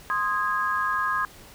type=chord; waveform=sine; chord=Ab major; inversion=first; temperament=equal with one note detuned; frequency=1046.5 / 1244.5 / 1645 Hz; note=C6 / Eb6 / Ab6; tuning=0 / 0 / -17 cents; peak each=-27 dBFS; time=0.1-1.25 s; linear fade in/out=0 ms; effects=pink hiss -48 dBFS RMS until 1.54 s